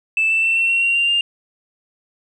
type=tone with pitch steps; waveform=sine; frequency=2637 / 2660 / 2683 / 2706 / 2730 / 2754 / 2778 / 2802 Hz; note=E7 / E7 / E7 / E7 / F7 / F7 / F7 / F7; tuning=0 / +15 / +30 / +45 / -40 / -25 / -10 / +5 cents; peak=-13 dBFS; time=0.17-1.21 s; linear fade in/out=2 ms; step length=130 ms; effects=tanh soft clip ceiling -10 dBFS + 9-bit